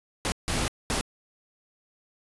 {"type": "noise bursts at uneven times", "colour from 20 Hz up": "pink", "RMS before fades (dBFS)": -27, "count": 3, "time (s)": [[0.25, 0.32], [0.48, 0.68], [0.9, 1.01]], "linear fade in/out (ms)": 0, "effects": ["resampled to 24000 Hz"]}